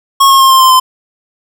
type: tone with pitch steps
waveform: square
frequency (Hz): 1093 / 1080.4 / 1068 / 1055.8 / 1043.6 / 1031.7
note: C#6 / C#6 / C6 / C6 / C6 / C6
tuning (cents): -25 / -45 / +35 / +15 / -5 / -25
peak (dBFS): -4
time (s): 0.2-0.8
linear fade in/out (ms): 10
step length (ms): 100
effects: none